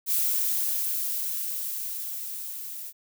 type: noise with level ramp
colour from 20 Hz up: violet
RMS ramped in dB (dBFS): -24 to -38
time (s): 0.06-2.93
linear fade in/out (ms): 50
effects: none